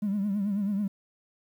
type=tone with vibrato; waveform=triangle; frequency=202 Hz; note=G#3; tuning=48 cents flat; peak=-22 dBFS; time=0.02-0.88 s; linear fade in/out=10 ms; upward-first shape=triangle; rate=9.2 Hz; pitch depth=100 cents each way; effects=tanh soft clip ceiling -22 dBFS + 10-bit